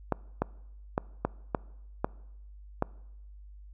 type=clicks; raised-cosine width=1 ms; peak=-12 dBFS; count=7; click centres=0.123 / 0.42 / 0.979 / 1.25 / 1.548 / 2.045 / 2.824 s; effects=noise-tail reverb RT60 0.9 s tail -23 dB re dry + added 50 Hz sine -46 dBFS peak until 3.73 s